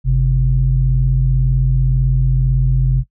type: tone pair together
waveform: sine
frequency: 48.87 / 130.81 Hz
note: G1 / C3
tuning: -5 / 0 cents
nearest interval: octave + perfect fourth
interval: 1705 cents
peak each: -13 dBFS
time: 0.04-3.04 s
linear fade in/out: 50 ms
effects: noise-tail reverb RT60 0.1 s tail -18 dB re dry + tanh soft clip ceiling -3 dBFS